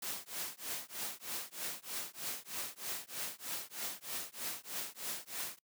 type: noise with tremolo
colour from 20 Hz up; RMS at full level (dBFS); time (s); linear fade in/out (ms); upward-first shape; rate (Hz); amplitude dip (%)
white; -38; 0.02-5.59; 5; triangle; 3.2; 100
effects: noise-tail reverb RT60 0.1 s tail -24 dB re dry + high-pass 150 Hz 12 dB/octave